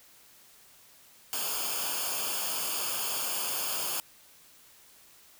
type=noise with comb filter; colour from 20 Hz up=white; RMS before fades=-32 dBFS; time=1.33-4 s; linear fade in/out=0 ms; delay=0.51 ms; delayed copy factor=-0.75; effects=white hiss -57 dBFS RMS until 5.39 s